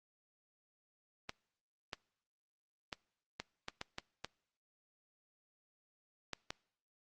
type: clicks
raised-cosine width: 0.2 ms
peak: -22 dBFS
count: 10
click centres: 1.294 / 1.932 / 2.928 / 3.4 / 3.684 / 3.814 / 3.984 / 4.246 / 6.333 / 6.505 s
effects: noise-tail reverb RT60 0.7 s tail -25 dB re dry + Opus 32 kbps